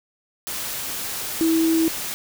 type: tone in noise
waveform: sine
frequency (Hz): 325.4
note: E4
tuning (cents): -22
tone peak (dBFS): -16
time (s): 1.41-1.88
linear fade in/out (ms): 0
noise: white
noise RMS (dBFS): -29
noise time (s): 0.47-2.14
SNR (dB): +10
effects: none